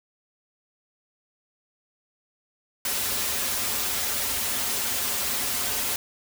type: noise with comb filter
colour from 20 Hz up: white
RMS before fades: -27 dBFS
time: 2.85-5.96 s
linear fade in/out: 2 ms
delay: 6.2 ms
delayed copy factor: -1
effects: none